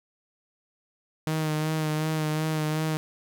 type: tone with vibrato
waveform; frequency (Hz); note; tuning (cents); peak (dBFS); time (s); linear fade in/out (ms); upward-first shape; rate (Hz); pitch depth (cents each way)
sawtooth; 155.56; D#3; 0; -21; 1.27-2.97; 0; sine; 2.7; 26
effects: 10-bit